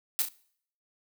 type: noise with echo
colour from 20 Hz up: blue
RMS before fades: -26 dBFS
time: 0.19-0.22 s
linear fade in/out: 0 ms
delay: 33 ms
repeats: 2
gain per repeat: -7 dB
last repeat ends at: 0.286 s
effects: noise-tail reverb RT60 0.6 s tail -21 dB re dry